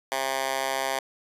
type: tone with high-pass filter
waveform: 10% pulse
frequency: 134 Hz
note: C3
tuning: 42 cents sharp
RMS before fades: -28 dBFS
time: 0.12-0.99 s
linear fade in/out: 0 ms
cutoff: 790 Hz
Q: 1.1
effects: resampled to 32000 Hz